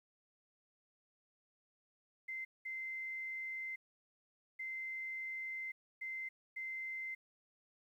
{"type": "tone bursts at uneven times", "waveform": "sine", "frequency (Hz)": 2076, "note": "C7", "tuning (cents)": -14, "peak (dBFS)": -40, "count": 5, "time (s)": [[2.28, 2.45], [2.65, 3.76], [4.59, 5.72], [6.01, 6.29], [6.56, 7.15]], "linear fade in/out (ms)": 10, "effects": ["12-bit"]}